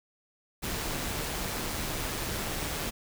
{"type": "noise with amplitude modulation", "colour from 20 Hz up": "pink", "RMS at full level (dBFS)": -32, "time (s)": [0.62, 2.91], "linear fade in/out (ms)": 20, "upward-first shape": "sine", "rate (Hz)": 153, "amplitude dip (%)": 30, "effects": []}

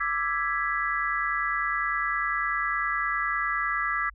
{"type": "chord", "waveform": "sine", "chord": "E dominant seventh", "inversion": "third", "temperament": "equal with one note detuned", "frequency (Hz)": [1174.7, 1324.6, 1661.2, 1975.5], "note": ["D6", "E6", "G#6", "B6"], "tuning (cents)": [0, 8, 0, 0], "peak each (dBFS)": [-30, -31, -30, -30], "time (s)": [0, 4.1], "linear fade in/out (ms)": 10, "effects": ["added 50 Hz sine -47 dBFS peak until 4.14 s"]}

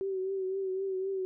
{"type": "tone with vibrato", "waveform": "sine", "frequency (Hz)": 382, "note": "G4", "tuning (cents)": -45, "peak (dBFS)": -30, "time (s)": [0.01, 1.25], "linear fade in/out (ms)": 0, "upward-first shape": "triangle", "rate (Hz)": 3.9, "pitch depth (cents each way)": 48, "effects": []}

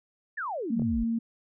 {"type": "exponential sweep", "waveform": "sine", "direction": "down", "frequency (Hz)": [1861, 40.95], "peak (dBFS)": -30, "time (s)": [0.37, 1.04], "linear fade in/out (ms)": 10}
{"type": "tone", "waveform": "sine", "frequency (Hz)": 229.4, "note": "A#3", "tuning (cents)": -28, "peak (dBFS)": -25, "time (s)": [0.7, 1.19], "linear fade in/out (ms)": 10}
{"type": "clicks", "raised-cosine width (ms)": 2, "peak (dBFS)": [-24, -26], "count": 2, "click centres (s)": [0.796, 0.82]}
{"effects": []}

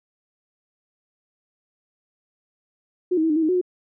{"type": "tone with pitch steps", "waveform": "sine", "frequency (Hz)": [361.7, 315.9, 324.2, 302.3, 325.1, 311.9, 365.9, 361.3], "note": ["F#4", "D#4", "E4", "D#4", "E4", "D#4", "F#4", "F#4"], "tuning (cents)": [-39, 26, -29, -50, -24, 4, -19, -41], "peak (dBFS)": -17, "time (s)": [3.11, 3.614], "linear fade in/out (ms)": 10, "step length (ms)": 63, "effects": []}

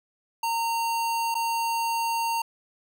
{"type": "tone with dropouts", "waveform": "square", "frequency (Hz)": 920, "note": "A#5", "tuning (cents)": -23, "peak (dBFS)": -25, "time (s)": [0.43, 2.42], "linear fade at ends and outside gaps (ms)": 5, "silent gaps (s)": [1.344, 1.351], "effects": []}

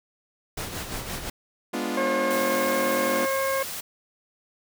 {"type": "noise with tremolo", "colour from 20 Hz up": "pink", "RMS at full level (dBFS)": -31, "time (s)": [0.57, 1.3], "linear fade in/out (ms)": 5, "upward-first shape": "sine", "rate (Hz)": 5.8, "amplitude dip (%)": 50}
{"type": "chord", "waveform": "sawtooth", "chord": "G# diminished seventh", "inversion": "none", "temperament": "equal", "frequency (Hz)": [207.7, 246.9, 293.7, 349.2], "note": ["G#3", "B3", "D4", "F4"], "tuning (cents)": [0, 0, 0, 0], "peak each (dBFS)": [-30, -27, -29, -28], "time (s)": [1.73, 3.26], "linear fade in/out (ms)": 10}
{"type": "harmonic tone", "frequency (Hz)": 539, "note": "C#5", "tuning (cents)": -49, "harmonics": [1, 2, 3, 4], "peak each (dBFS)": [-25, -29, -33, -34], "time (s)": [1.97, 3.63], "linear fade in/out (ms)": 5}
{"type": "noise", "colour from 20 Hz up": "white", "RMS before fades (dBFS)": -34, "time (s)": [2.3, 3.81], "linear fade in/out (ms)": 10}
{"effects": []}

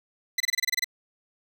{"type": "tone bursts", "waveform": "20% pulse", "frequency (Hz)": 2009, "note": "B6", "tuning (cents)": 29, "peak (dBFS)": -17, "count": 10, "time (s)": [0.38, 0.844], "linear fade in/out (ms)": 5, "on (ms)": 23, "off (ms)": 26, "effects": []}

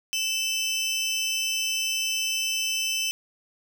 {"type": "tone pair together", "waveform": "25% pulse", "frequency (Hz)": [2637, 3046], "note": ["E7", "F#7"], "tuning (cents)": [0, 50], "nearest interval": "major second", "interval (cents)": 250, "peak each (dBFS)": -24, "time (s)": [0.13, 3.11], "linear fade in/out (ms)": 0, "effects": []}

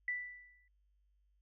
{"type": "tone with exponential decay", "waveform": "sine", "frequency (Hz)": 1975.5, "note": "B6", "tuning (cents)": 0, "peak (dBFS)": -32, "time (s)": [0.08, 0.68], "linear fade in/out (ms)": 2, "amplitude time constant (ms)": 130, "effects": ["added 50 Hz sine -70 dBFS peak until 1.41 s"]}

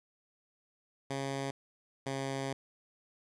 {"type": "tone pair in turn", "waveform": "10% pulse", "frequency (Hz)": [136.9, 135.64], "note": ["C#3", "C#3"], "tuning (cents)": [-21, -37], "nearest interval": "unison", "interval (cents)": 16, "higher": "first", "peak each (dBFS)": -26, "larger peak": "neither", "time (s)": [[1.1, 1.51], [2.06, 2.53]], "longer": "second", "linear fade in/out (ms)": 5, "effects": ["resampled to 22050 Hz"]}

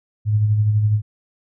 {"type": "tone with tremolo", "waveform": "sine", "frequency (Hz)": 106.1, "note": "G#2", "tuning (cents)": 38, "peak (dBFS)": -12, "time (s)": [0.25, 1.02], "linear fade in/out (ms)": 50, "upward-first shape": "sine", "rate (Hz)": 12, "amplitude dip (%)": 40, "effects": []}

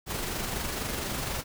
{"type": "noise with amplitude modulation", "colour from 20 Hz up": "pink", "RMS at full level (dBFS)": -31, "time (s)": [0.06, 1.44], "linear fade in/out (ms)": 50, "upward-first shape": "sine", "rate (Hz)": 24.1, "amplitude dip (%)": 35, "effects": []}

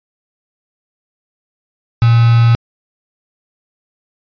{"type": "tone with quantisation", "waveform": "sine", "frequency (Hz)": 116.54, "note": "A#2", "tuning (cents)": 0, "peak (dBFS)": -6, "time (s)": [2.02, 2.55], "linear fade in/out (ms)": 0, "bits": 3, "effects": ["resampled to 11025 Hz"]}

